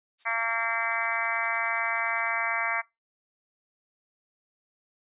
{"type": "noise with tremolo", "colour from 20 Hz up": "violet", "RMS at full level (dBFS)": -39, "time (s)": [0.18, 2.33], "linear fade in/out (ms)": 50, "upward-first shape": "sine", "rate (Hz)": 9.6, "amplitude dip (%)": 85}
{"type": "harmonic tone", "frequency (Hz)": 228.7, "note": "A#3", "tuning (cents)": -33, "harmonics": [3, 4, 5, 6, 7, 8, 9, 10], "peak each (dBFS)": [-36, -35, -33, -36, -34, -35, -30, -34], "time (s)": [0.25, 2.82], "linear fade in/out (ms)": 20}
{"effects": ["noise-tail reverb RT60 0.2 s tail -22 dB re dry", "resampled to 8000 Hz"]}